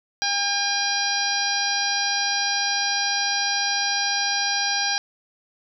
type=harmonic tone; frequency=806 Hz; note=G5; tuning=48 cents sharp; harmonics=1 / 2 / 3 / 4 / 5 / 6 / 7; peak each=-28 / -27 / -32 / -32 / -29 / -27 / -28 dBFS; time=0.22-4.98 s; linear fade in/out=0 ms; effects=none